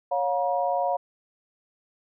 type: tone cluster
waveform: sine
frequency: 556 / 713 / 955 Hz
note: C#5 / F5 / A#5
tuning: +5 / +36 / +42 cents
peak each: -27 / -25 / -29 dBFS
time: 0.11-0.97 s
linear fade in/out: 10 ms
effects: none